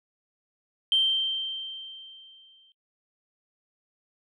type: tone with exponential decay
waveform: sine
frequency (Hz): 3136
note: G7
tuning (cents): 0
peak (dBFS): -17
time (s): 0.92-2.72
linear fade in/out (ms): 1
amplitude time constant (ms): 390
effects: noise-tail reverb RT60 0.1 s tail -21 dB re dry + tanh soft clip ceiling -13 dBFS